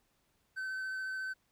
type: tone with vibrato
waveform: triangle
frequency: 1531 Hz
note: G6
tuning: 41 cents flat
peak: -34 dBFS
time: 0.56-1.34 s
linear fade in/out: 20 ms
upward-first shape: sine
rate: 14 Hz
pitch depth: 9 cents each way
effects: pink hiss -75 dBFS RMS until 1.51 s